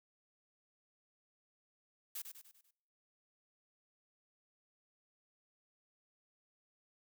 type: noise with echo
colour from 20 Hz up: blue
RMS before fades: -43 dBFS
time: 2.15-2.22 s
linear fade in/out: 5 ms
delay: 98 ms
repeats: 5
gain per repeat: -6 dB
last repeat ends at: 2.71 s
effects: noise-tail reverb RT60 0.9 s tail -26 dB re dry